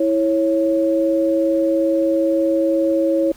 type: tone pair together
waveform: sine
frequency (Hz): 327.5 / 550.1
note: E4 / C#5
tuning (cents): -11 / -13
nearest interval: major sixth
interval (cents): 898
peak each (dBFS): -17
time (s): 0-3.32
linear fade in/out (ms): 5
effects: pink hiss -47 dBFS RMS until 3.36 s